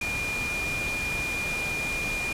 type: tone in noise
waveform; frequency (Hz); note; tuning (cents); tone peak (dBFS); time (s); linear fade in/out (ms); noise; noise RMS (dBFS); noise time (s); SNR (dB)
sine; 2419; D#7; -49; -28; 0.01-2.33; 5; pink; -34; 0.01-2.33; +3
effects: low-pass 11000 Hz 12 dB/octave